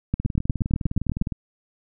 two click trains, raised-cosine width 5 ms, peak -14 / -9 dBFS, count 23 / 10, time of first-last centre 0.2-1.322 / 0.14-1.215 s, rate 19.6 / 8.37 Hz, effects none

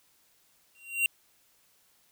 square tone with exponential growth, 2756 Hz, F7, 24 cents flat, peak -21 dBFS, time 0.75-1.06 s, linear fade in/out 1 ms, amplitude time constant 66 ms, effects white hiss -66 dBFS RMS until 2.11 s

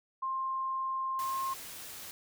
sine tone with pitch glide, 1057 to 1065.6 Hz, C6 to C6, +17 to +31 cents, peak -31 dBFS, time 0.22-1.54 s, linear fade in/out 10 ms, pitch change +14 cents, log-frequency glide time 1.15-1.38 s
white noise, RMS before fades -45 dBFS, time 1.19-2.11 s, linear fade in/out 0 ms
effects none

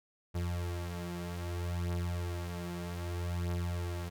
35% pulse beating tone pair, 87 / 87.63 Hz, F2 / F2, -6 / +6 cents, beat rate 0.63 Hz, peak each -34 / -38 dBFS, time 0.34-4.1 s, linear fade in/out 20 ms, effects none

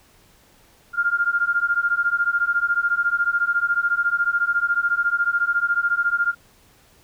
sine beating tone pair, 1396.9 / 1410.9 Hz, F6 / F6, 0 / +17 cents, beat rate 14 Hz, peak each -21 dBFS, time 0.93-6.35 s, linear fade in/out 50 ms, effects pink hiss -55 dBFS RMS until 7.03 s

